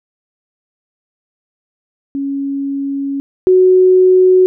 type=tone pair in turn; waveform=sine; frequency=277.2 / 370 Hz; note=C#4 / F#4; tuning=0 / 0 cents; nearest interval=perfect fourth; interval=500 cents; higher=second; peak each=-16 / -5 dBFS; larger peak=second; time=2.15-3.2 / 3.47-4.46 s; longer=first; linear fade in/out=0 ms; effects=none